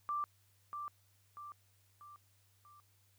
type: tone with echo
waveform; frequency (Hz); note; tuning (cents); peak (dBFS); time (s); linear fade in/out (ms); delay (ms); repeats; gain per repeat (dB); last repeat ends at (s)
sine; 1177; D6; +3; -34; 0.09-0.24; 0; 640; 4; -6; 2.8
effects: added 98 Hz sine -70 dBFS peak until 3.18 s + white hiss -73 dBFS RMS until 3.18 s